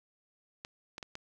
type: clicks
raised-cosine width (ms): 0.2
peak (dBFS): -24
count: 4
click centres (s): 0.649 / 0.981 / 1.028 / 1.154
effects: none